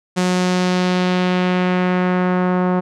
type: tone with low-pass filter sweep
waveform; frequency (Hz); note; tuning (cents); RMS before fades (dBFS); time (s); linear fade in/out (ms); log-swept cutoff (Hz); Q
sawtooth; 181.7; F#3; -31; -17; 0.16-2.81; 20; 7800 to 1100; 1.2
effects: none